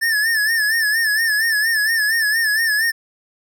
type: tone with vibrato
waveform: square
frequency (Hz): 1760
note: A6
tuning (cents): 0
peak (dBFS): -16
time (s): 0.01-2.92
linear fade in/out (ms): 20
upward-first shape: sine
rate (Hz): 4.3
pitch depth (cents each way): 85
effects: none